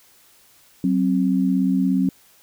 sine tone pair together, 187.98 / 265 Hz, F#3 / C4, +28 / +22 cents, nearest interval tritone, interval 594 cents, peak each -19 dBFS, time 0.84-2.09 s, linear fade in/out 2 ms, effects white hiss -54 dBFS RMS until 2.42 s

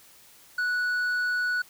sine tone with tanh clipping, 1474 Hz, F#6, 7 cents flat, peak -25 dBFS, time 0.58-1.62 s, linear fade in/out 5 ms, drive 5 dB, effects white hiss -54 dBFS RMS until 1.69 s

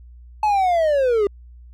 triangle linear sweep, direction down, 867 to 392 Hz, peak -13 dBFS, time 0.43-1.27 s, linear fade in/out 2 ms, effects added 60 Hz sine -40 dBFS peak until 1.73 s

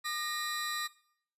40% pulse tone cluster, 1207 / 1867 / 3986 Hz, D6 / A#6 / B7, +47 / +2 / +15 cents, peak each -37 / -37 / -38 dBFS, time 0.04-0.88 s, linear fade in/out 20 ms, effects noise-tail reverb RT60 0.6 s tail -18 dB re dry + resampled to 32000 Hz

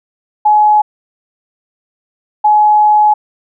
sine tone pair in turn, 845 / 845 Hz, G#5 / G#5, +30 / +30 cents, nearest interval unison, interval 0 cents, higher neither, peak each -5 dBFS, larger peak neither, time 0.45-0.82 / 2.44-3.14 s, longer second, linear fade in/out 10 ms, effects none

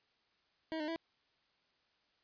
25% pulse tone with pitch steps, 319.8 / 303.8 / 329.1 Hz, D#4 / D#4 / E4, +48 / -41 / -3 cents, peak -33 dBFS, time 0.72-0.96 s, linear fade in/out 0 ms, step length 80 ms, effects white hiss -75 dBFS RMS until 2.23 s + resampled to 11025 Hz

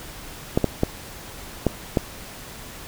clicks, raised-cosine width 2 ms, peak -4 dBFS, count 5, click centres 0.575 / 0.643 / 0.834 / 1.667 / 1.972 s, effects pink hiss -39 dBFS RMS until 2.87 s

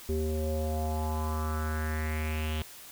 square tone with low-pass filter sweep, 77.78 Hz, D#2, in tune, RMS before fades -31 dBFS, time 0.09-2.62 s, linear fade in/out 0 ms, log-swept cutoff 380 to 3200 Hz, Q 4.6, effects white hiss -48 dBFS RMS until 2.91 s

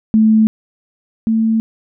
sine tone pair in turn, 218.8 / 223.1 Hz, A3 / A3, -9 / +24 cents, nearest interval unison, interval 33 cents, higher second, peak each -7 / -11 dBFS, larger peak first, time 0.14-0.47 / 1.27-1.6 s, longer neither, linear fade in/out 0 ms, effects none

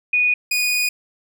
sine / sawtooth tone pair in turn, 2469 / 2469 Hz, D#7 / D#7, -14 / -14 cents, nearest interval unison, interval 0 cents, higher neither, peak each -14 dBFS, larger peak neither, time 0.13-0.34 / 0.51-0.89 s, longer second, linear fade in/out 5 ms, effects none

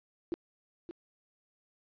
sine tone with echo, 340 Hz, F4, 46 cents flat, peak -30 dBFS, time 0.32-0.34 s, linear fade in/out 0 ms, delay 570 ms, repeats 1, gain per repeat -9 dB, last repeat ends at 0.91 s, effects resampled to 11025 Hz + 11-bit

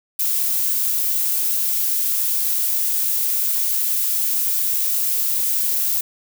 violet noise, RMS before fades -20 dBFS, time 0.19-6.01 s, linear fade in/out 5 ms, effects none

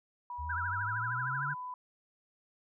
sine tone with pitch glide, 973 to 998.6 Hz, B5 to B5, -26 to +19 cents, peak -38 dBFS, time 0.3-1.74 s, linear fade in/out 2 ms, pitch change +45 cents, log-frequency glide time 0.82-1.11 s
sine linear sweep, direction up, 73.3 to 146.83 Hz, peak -38 dBFS, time 0.38-1.55 s, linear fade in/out 20 ms
sine tone with vibrato, 1451 Hz, F#6, 34 cents flat, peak -33 dBFS, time 0.49-1.54 s, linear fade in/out 10 ms, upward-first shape triangle, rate 13 Hz, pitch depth 210 cents each way
effects none

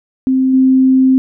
sine tone with level steps, 261.6 Hz, C4, in tune, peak -9 / -6 dBFS, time 0.27-1.18 s, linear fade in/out 0 ms, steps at 0.53 s, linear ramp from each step 10 ms, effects none

